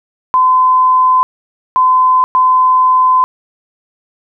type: tone bursts at uneven times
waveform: sine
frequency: 1022 Hz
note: C6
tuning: 41 cents flat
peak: -6 dBFS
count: 3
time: 0.34-1.23 / 1.76-2.24 / 2.35-3.24 s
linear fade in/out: 0 ms
effects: none